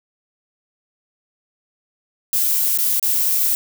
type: noise with dropouts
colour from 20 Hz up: violet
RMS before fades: -18 dBFS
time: 2.33-3.55 s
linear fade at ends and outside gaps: 1 ms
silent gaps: 2.776-2.785 / 2.997-3.027 s
effects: none